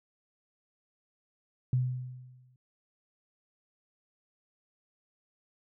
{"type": "tone with exponential decay", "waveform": "sine", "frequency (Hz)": 126.5, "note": "B2", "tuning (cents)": 42, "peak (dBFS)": -22, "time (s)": [1.73, 2.56], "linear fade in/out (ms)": 2, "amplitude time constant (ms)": 180, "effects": []}